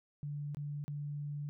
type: tone with dropouts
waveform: sine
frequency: 145.8 Hz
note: D3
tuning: 12 cents flat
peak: -37 dBFS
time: 0.23-1.49 s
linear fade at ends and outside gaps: 0 ms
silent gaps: 0.547-0.57 / 0.84-0.88 s
effects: none